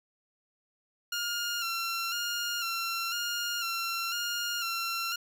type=tone with vibrato; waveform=15% pulse; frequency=1388 Hz; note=F6; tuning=11 cents flat; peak=-24 dBFS; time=1.12-5.16 s; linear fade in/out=5 ms; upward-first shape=square; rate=1 Hz; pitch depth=35 cents each way; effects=none